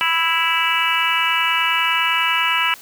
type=harmonic tone with a mistuned harmonic; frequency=329.9 Hz; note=E4; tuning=1 cent sharp; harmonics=3 / 4 / 5 / 6 / 7 / 8 / 9; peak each=-23 / -23 / -25 / -27 / -23 / -23 / -22 dBFS; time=0.01-2.74 s; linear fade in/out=0 ms; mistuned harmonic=9; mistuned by=-28 cents; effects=white hiss -42 dBFS RMS until 2.81 s + high-pass 100 Hz 12 dB/octave